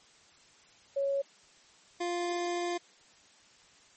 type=tone pair in turn; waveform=sine / 25% pulse; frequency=554.4 / 349.3 Hz; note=C#5 / F4; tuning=0 / 0 cents; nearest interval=minor sixth; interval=800 cents; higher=first; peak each=-27 dBFS; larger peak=neither; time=0.96-1.22 / 2-2.78 s; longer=second; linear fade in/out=10 ms; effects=white hiss -60 dBFS RMS until 3.96 s + MP3 32 kbps